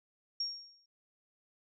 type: tone with exponential decay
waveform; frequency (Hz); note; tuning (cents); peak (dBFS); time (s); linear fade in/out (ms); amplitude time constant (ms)
sine; 5560; F8; -9; -30; 0.4-0.86; 5; 100
effects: none